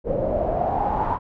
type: noise with low-pass filter sweep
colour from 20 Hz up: pink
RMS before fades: -23 dBFS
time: 0.04-1.19 s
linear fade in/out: 50 ms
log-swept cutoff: 510 to 980 Hz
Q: 8.1
effects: none